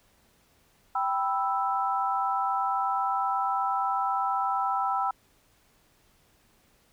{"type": "chord", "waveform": "sine", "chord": "E minor", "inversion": "first", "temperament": "equal", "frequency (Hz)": [784, 987.8, 1318.5], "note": ["G5", "B5", "E6"], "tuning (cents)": [0, 0, 0], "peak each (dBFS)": [-28, -30, -29], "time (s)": [0.95, 5.11], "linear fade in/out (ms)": 5, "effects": ["pink hiss -64 dBFS RMS until 6.92 s"]}